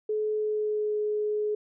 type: tone with pitch glide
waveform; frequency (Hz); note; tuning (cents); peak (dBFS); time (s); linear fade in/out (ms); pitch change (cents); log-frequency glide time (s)
sine; 427.9 to 422; A4 to G#4; -48 to +28; -25; 0.09-1.55; 5; -24; 0.34-0.97
effects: none